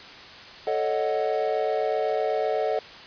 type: chord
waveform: triangle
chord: D# half-diminished seventh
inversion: second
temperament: equal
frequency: 440 / 554.4 / 622.3 / 740 Hz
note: A4 / C#5 / D#5 / F#5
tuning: 0 / 0 / 0 / 0 cents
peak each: -25 / -28 / -26 / -27 dBFS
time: 0.67-2.79 s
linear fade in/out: 2 ms
effects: white hiss -43 dBFS RMS until 3.06 s + resampled to 11025 Hz

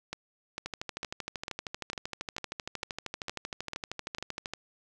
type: two click trains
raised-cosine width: 0.2 ms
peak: -18 / -18 dBFS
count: 51 / 10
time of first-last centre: 0.66-4.536 / 0.13-4.184 s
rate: 12.9 / 2.22 Hz
effects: none

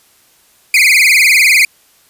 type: tone with vibrato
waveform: 40% pulse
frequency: 2261 Hz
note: C#7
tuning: 34 cents sharp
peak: -5 dBFS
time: 0.74-1.65 s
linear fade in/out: 2 ms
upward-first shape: triangle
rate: 20 Hz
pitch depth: 210 cents each way
effects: white hiss -50 dBFS RMS until 2.09 s + resampled to 32000 Hz

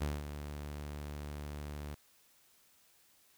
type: tone with ADSR envelope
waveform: sawtooth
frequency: 73.42 Hz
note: D2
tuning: in tune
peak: -28 dBFS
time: 0-1.95 s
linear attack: 21 ms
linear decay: 200 ms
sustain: -9 dB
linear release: 11 ms
effects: white hiss -67 dBFS RMS until 3.37 s

